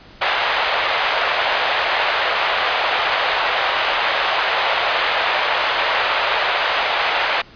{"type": "band-pass noise", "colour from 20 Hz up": "pink", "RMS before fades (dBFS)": -19, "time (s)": [0.21, 7.42], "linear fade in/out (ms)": 10, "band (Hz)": [600, 3600], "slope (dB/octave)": 24, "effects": ["pink hiss -44 dBFS RMS until 7.55 s", "resampled to 11025 Hz"]}